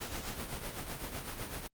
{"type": "noise with tremolo", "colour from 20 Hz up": "pink", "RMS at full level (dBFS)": -38, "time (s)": [0, 1.68], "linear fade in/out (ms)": 20, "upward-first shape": "triangle", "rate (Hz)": 7.9, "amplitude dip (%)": 60, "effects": ["Opus 48 kbps"]}